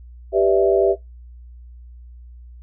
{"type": "chord", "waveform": "sine", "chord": "E minor seventh", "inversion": "first", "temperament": "equal with one note detuned", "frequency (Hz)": [392, 493.9, 591.4, 659.3], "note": ["G4", "B4", "D5", "E5"], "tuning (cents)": [0, 0, 12, 0], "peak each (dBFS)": [-16, -21, -22, -18], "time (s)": [0.32, 0.96], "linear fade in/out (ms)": 50, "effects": ["noise-tail reverb RT60 0.2 s tail -23 dB re dry", "added 60 Hz sine -38 dBFS peak until 2.62 s"]}